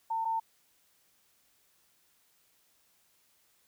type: tone pair in turn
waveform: sine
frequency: 900 / 900 Hz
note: A5 / A5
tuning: +39 / +39 cents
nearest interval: unison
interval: 0 cents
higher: neither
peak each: -29 / -28 dBFS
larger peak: second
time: 0.1-0.25 / 0.25-0.4 s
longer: neither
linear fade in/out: 10 ms
effects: white hiss -69 dBFS RMS until 3.67 s